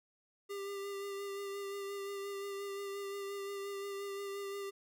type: tone with vibrato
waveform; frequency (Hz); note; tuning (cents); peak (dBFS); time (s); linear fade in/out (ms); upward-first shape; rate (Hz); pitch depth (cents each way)
square; 398.4; G4; +28; -40; 0.49-4.71; 20; sine; 5.7; 19
effects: none